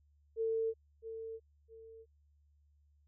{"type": "tone with echo", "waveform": "sine", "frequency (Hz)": 449, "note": "A4", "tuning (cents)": 35, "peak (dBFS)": -31, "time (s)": [0.36, 0.74], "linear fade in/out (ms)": 50, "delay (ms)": 660, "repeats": 2, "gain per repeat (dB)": -10, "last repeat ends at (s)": 2.06, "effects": ["added 73 Hz sine -66 dBFS peak until 3.07 s"]}